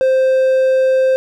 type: tone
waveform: triangle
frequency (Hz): 523.3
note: C5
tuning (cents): 0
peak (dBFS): -8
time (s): 0.01-1.16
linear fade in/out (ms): 0
effects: none